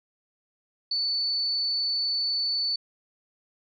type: tone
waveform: sine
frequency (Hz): 4484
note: C#8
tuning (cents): +19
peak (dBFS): -24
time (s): 0.91-2.76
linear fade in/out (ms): 5
effects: none